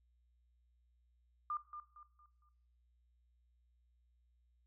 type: tone with echo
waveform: sine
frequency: 1201 Hz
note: D6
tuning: 38 cents sharp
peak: -36 dBFS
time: 1.5-1.57 s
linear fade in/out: 2 ms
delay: 230 ms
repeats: 4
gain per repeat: -9 dB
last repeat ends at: 2.49 s
effects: noise-tail reverb RT60 0.8 s tail -18 dB re dry + added 60 Hz sine -70 dBFS peak until 4.66 s